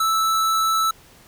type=tone; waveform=square; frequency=1315 Hz; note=E6; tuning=5 cents flat; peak=-18 dBFS; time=0-0.91 s; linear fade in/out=5 ms; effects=pink hiss -50 dBFS RMS until 1.27 s